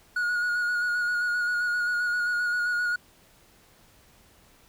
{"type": "tone with vibrato", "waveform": "triangle", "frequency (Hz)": 1447, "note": "F#6", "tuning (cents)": -39, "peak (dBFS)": -22, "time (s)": [0.16, 2.96], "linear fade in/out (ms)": 5, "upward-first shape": "square", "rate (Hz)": 7.6, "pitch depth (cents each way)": 19, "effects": ["pink hiss -58 dBFS RMS until 4.68 s"]}